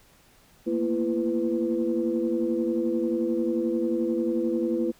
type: tone cluster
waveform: sine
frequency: 227.9 / 239.2 / 337.2 / 499.9 Hz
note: A#3 / A#3 / E4 / B4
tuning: -39 / +45 / +39 / +21 cents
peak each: -30 / -30 / -25 / -30 dBFS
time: 0.66-4.92 s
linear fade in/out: 20 ms
effects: tanh soft clip ceiling -13 dBFS + pink hiss -58 dBFS RMS until 4.99 s